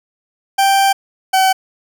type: tone pair in turn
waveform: 40% pulse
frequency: 784 / 760.8 Hz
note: G5 / F#5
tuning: 0 / +48 cents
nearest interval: minor second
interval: 52 cents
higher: first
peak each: -9 dBFS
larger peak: neither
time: 0.58-0.93 / 1.33-1.53 s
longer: first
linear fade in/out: 10 ms
effects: none